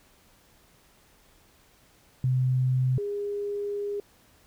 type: tone pair in turn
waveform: sine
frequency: 128.5 / 408 Hz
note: C3 / G#4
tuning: -31 / -31 cents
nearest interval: octave + minor sixth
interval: 2000 cents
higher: second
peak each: -21 / -28 dBFS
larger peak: first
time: 2.24-2.98 / 2.98-4 s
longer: second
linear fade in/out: 2 ms
effects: pink hiss -60 dBFS RMS until 4.46 s